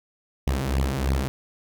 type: beating tone pair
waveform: sawtooth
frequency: 65.41 / 68.51 Hz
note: C2 / C#2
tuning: 0 / -20 cents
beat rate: 3.1 Hz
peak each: -21 dBFS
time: 0.47-1.28 s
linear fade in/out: 0 ms
effects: none